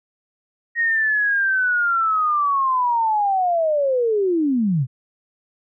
sine linear sweep, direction down, 1880 to 116.54 Hz, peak -16 dBFS, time 0.75-4.87 s, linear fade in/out 50 ms, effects none

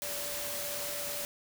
sine tone in noise, 580 Hz, D5, 22 cents flat, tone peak -42 dBFS, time 0.02-1.25 s, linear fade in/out 0 ms, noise white, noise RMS -37 dBFS, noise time 0.02-1.25 s, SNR -8 dB, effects none

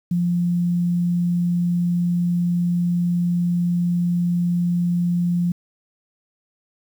sine tone, 174.61 Hz, F3, in tune, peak -17 dBFS, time 0.11-5.52 s, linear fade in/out 5 ms, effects 8-bit

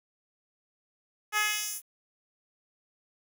10% pulse tone with high-pass filter sweep, 422.3 Hz, G#4, 29 cents sharp, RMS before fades -30 dBFS, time 1.32-1.82 s, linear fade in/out 50 ms, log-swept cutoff 960 to 12000 Hz, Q 1, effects 9-bit

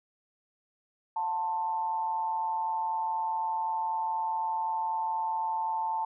sine tone with amplitude modulation, 888 Hz, A5, 16 cents sharp, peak -25 dBFS, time 1.16-6.05 s, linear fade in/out 5 ms, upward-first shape sine, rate 165 Hz, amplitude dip 60%, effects none

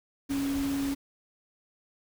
sine tone in noise, 277.2 Hz, C#4, in tune, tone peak -27 dBFS, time 0.29-0.95 s, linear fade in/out 20 ms, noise pink, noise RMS -39 dBFS, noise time 0.29-0.95 s, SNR +9 dB, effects none

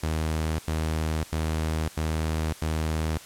sawtooth tone bursts, 79 Hz, D#2, 27 cents sharp, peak -21 dBFS, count 5, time 0.03-3.178 s, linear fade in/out 5 ms, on 560 ms, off 87 ms, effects white hiss -46 dBFS RMS until 3.25 s + low-pass 11000 Hz 12 dB/octave

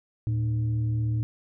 sine tone with frequency modulation, 113.2 Hz, A2, 50 cents sharp, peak -23 dBFS, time 0.27-1.23 s, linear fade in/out 0 ms, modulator 190 Hz, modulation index 0.35, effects none

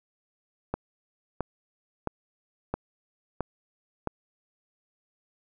click train, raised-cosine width 1 ms, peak -14 dBFS, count 6, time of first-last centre 0.74-4.073 s, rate 1.5 Hz, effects none

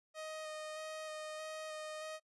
sawtooth tone with vibrato, 622 Hz, D#5, 1 cent flat, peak -39 dBFS, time 0.14-2.2 s, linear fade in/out 50 ms, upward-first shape square, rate 1.6 Hz, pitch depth 11 cents each way, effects noise-tail reverb RT60 0.1 s tail -25 dB re dry + resampled to 24000 Hz

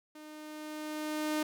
sawtooth tone with level ramp, 305.7 Hz, D#4, 30 cents flat, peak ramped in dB -44 to -25 dBFS, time 0.15-1.43 s, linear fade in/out 5 ms, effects none

